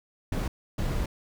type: noise bursts at uneven times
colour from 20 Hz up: brown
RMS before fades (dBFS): -28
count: 2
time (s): 0.32-0.48 / 0.78-1.06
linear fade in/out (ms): 5
effects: none